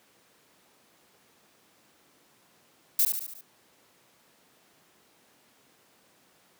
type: noise with echo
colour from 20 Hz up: violet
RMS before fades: -22 dBFS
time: 2.99-3.05 s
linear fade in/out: 2 ms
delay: 72 ms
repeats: 5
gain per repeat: -5 dB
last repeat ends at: 3.41 s
effects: pink hiss -62 dBFS RMS until 6.59 s + high-pass 200 Hz 12 dB/octave